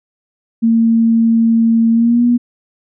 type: tone with pitch glide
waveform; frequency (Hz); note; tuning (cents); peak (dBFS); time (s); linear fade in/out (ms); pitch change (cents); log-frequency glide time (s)
sine; 228 to 241; A#3 to B3; -38 to -42; -8; 0.62-2.38; 20; +96; 1.92-2.24
effects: none